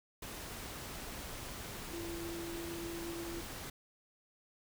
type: tone in noise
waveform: sine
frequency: 338.2 Hz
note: E4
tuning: 44 cents sharp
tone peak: -41 dBFS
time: 1.93-3.41 s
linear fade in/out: 5 ms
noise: pink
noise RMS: -45 dBFS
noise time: 0.22-3.7 s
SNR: +1 dB
effects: none